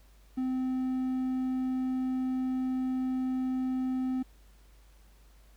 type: tone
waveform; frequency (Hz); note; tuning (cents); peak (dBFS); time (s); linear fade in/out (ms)
triangle; 258; C4; -24; -26; 0.37-4.23; 10
effects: added 50 Hz sine -55 dBFS peak until 5.56 s + pink hiss -65 dBFS RMS until 5.56 s